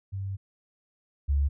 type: tone pair in turn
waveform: sine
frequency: 97.4 / 70.6 Hz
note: G2 / C#2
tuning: -11 / +32 cents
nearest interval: tritone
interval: 557 cents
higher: first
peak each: -30 / -21 dBFS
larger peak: second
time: 0.12-0.37 / 1.28-1.49 s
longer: first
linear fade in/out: 20 ms
effects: none